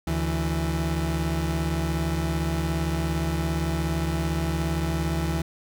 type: tone pair together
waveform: 30% pulse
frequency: 73.7 / 164.78 Hz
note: D2 / E3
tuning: +7 / 0 cents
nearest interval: octave + major second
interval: 1393 cents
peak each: -24 dBFS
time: 0.07-5.42 s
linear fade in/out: 5 ms
effects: none